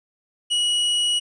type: tone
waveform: 45% pulse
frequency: 2917 Hz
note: F#7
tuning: 25 cents flat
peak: -18 dBFS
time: 0.5-1.2 s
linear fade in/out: 20 ms
effects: resampled to 22050 Hz